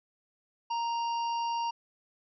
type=harmonic tone; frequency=932.3 Hz; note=A#5; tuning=in tune; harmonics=1 / 3 / 5 / 6; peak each=-29 / -42 / -46 / -48 dBFS; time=0.7-1.71 s; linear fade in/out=10 ms; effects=none